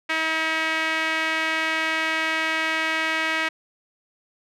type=tone with band-pass filter; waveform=sawtooth; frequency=319.8 Hz; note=D#4; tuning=48 cents sharp; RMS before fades=-24 dBFS; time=0.09-3.49 s; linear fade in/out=10 ms; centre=2100 Hz; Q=2.2; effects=none